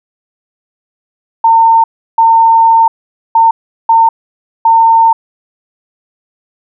sine tone bursts at uneven times, 908 Hz, A#5, 46 cents flat, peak -3 dBFS, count 5, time 1.44-1.84 / 2.18-2.88 / 3.35-3.51 / 3.89-4.09 / 4.65-5.13 s, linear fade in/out 5 ms, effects none

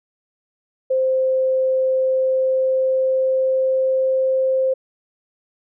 sine tone with pitch glide, 522 to 525 Hz, C5 to C5, -4 to +6 cents, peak -15 dBFS, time 0.9-4.74 s, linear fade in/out 10 ms, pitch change +10 cents, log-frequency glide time 1.94-4.35 s, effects none

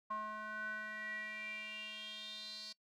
square tone with band-pass filter sweep, 214.2 Hz, A3, 46 cents flat, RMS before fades -45 dBFS, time 0.1-2.73 s, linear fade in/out 10 ms, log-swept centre 1100 to 4600 Hz, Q 7.5, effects noise-tail reverb RT60 0.1 s tail -22 dB re dry

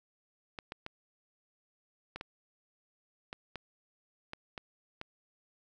clicks, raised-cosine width 0.3 ms, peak -24 dBFS, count 10, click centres 0.588 / 0.721 / 0.864 / 2.16 / 2.211 / 3.329 / 3.557 / 4.334 / 4.578 / 5.014 s, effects none

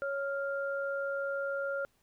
sine tone pair together, 554.4 / 1396.9 Hz, C#5 / F6, 0 / 0 cents, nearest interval octave + major third, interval 1600 cents, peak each -33 / -36 dBFS, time 0.02-1.85 s, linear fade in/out 0 ms, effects pink hiss -72 dBFS RMS until 2.02 s

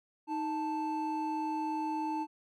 triangle tone pair together, 312.3 / 880 Hz, D#4 / A5, +7 / 0 cents, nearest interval octave + tritone, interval 1793 cents, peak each -33 / -32 dBFS, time 0.27-2.27 s, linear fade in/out 50 ms, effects none

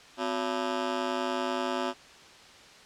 15% pulse ring-modulated tone, 311.9 Hz, D#4, 4 cents sharp, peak -19 dBFS, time 0.17-1.94 s, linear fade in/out 50 ms, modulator 55.1 Hz, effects white hiss -51 dBFS RMS until 2.85 s + low-pass 5000 Hz 12 dB/octave

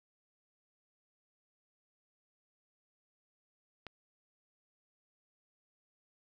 click, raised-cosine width 0.3 ms, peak -28 dBFS, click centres 3.867 s, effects none

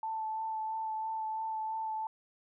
sine tone with vibrato, 880 Hz, A5, in tune, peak -33 dBFS, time 0.03-2.07 s, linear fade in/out 2 ms, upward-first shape sine, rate 3 Hz, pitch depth 15 cents each way, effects none

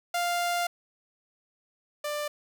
sawtooth tone pair in turn, 698.5 / 592.2 Hz, F5 / D5, 0 / +14 cents, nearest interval minor third, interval 286 cents, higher first, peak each -22 / -26 dBFS, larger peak first, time 0.14-0.67 / 2.04-2.28 s, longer first, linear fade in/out 5 ms, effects none

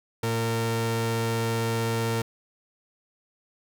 sawtooth tone pair together, 114.45 / 228.9 Hz, A#2 / A#3, -31 / -31 cents, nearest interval octave, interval 1200 cents, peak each -22 dBFS, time 0.23-2.22 s, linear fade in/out 5 ms, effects none

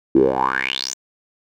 10% pulse tone with band-pass filter sweep, 65.41 Hz, C2, in tune, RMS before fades -19 dBFS, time 0.15-0.94 s, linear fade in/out 5 ms, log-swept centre 310 to 7000 Hz, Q 7.8, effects none

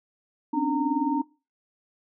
sine tone cluster, 260.1 / 278.2 / 298.6 / 920 Hz, C4 / C#4 / D4 / A#5, -10 / +6 / +29 / -23 cents, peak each -30 / -28 / -26 / -28 dBFS, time 0.53-1.22 s, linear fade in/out 10 ms, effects noise-tail reverb RT60 0.3 s tail -21 dB re dry

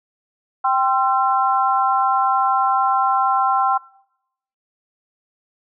sine chord, C major, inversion second, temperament equal with one note detuned, 784 / 1046.5 / 1347.8 Hz, G5 / C6 / E6, 0 / 0 / +38 cents, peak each -18 / -19 / -21 dBFS, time 0.64-3.78 s, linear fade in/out 10 ms, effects noise-tail reverb RT60 0.8 s tail -23 dB re dry

